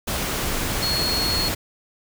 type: tone in noise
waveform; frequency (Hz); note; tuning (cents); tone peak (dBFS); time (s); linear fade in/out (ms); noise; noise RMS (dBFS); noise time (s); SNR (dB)
sine; 4321; C#8; -45; -22; 0.82-1.49; 10; pink; -25; 0.07-1.55; 0
effects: none